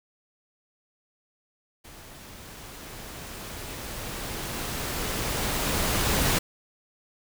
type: noise with level ramp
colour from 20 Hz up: pink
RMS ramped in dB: -47 to -23 dBFS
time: 1.84-6.39 s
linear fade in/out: 10 ms
effects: none